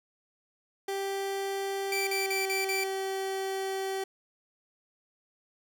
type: tone with pitch glide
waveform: 30% pulse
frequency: 392 to 385.3 Hz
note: G4 to G4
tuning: 0 to -30 cents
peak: -28 dBFS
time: 0.88-4.04 s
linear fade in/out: 5 ms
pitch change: -30 cents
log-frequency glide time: 1.97-2.42 s
type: tone bursts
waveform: sawtooth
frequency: 2335 Hz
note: D7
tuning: 11 cents flat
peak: -26 dBFS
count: 5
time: 1.92-2.838 s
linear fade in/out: 2 ms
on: 150 ms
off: 42 ms
effects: none